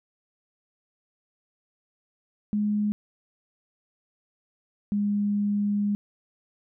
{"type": "tone pair in turn", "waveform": "sine", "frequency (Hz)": [208.7, 204.9], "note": ["G#3", "G#3"], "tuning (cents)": [9, -23], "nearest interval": "unison", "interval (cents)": 32, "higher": "first", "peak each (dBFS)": -22, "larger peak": "neither", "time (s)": [[2.53, 2.92], [4.92, 5.95]], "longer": "second", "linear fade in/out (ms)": 0, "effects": []}